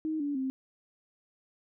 sine tone with pitch steps, 313.7 / 287.7 / 263.8 Hz, D#4 / D4 / C4, +14 / -36 / +14 cents, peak -29 dBFS, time 0.05-0.5 s, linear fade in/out 0 ms, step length 150 ms, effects none

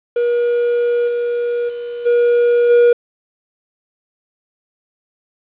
triangle tone with level steps, 478.5 Hz, A#4, 45 cents sharp, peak -11 / -14 / -21 / -8 / -5 dBFS, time 0.16-2.93 s, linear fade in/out 5 ms, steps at 1.07 / 1.68 / 2.05 / 2.69 s, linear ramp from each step 20 ms, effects resampled to 8000 Hz + 7-bit

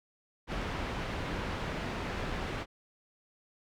pink low-pass noise, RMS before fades -36 dBFS, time 0.47-2.66 s, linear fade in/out 50 ms, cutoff 2800 Hz, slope 12 dB/octave, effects none

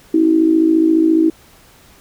sine tone with amplitude modulation, 322.1 Hz, E4, 40 cents flat, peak -6 dBFS, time 0.14-1.3 s, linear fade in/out 5 ms, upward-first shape sine, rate 54.5 Hz, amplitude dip 70%, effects pink hiss -47 dBFS RMS until 2 s

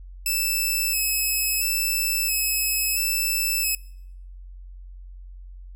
5% pulse tone with vibrato, 2603 Hz, E7, 22 cents flat, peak -13 dBFS, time 0.26-3.75 s, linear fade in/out 2 ms, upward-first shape square, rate 0.74 Hz, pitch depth 22 cents each way, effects noise-tail reverb RT60 0.8 s tail -25 dB re dry + added 45 Hz sine -38 dBFS peak until 5.75 s

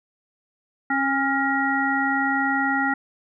harmonic tone with a mistuned harmonic, 272.1 Hz, C#4, 32 cents flat, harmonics 1 / 3 / 5 / 7, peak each -25 / -25 / -25 / -25 dBFS, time 0.9-2.94 s, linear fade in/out 5 ms, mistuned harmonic 5, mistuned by +47 cents, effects none

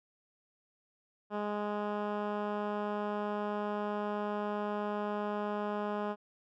10% pulse tone with low-pass filter, 207.7 Hz, G#3, in tune, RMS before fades -35 dBFS, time 1.3-6.16 s, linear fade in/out 50 ms, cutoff 1500 Hz, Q 0.67, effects none

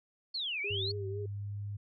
sine exponential two-way sweep, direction down then up, 4500 to 2217 to 4500 Hz, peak -33 dBFS, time 0.34-0.92 s, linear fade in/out 10 ms, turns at 0.61 s
sine tone with vibrato, 397.1 Hz, G4, 22 cents sharp, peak -38 dBFS, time 0.64-1.26 s, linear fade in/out 5 ms, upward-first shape triangle, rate 4 Hz, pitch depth 77 cents each way
sine tone with pitch glide, 99.8 to 102.07 Hz, G2 to G#2, +32 to -30 cents, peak -36 dBFS, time 0.7-1.77 s, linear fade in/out 10 ms, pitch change +38 cents, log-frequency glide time 0.87-1.59 s
effects none

